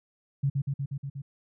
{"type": "tone with echo", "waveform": "sine", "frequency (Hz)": 138.59, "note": "C#3", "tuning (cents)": 0, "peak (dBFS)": -22, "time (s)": [0.43, 0.5], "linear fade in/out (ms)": 10, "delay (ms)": 120, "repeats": 6, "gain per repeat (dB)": -2, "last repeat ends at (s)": 1.22, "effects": []}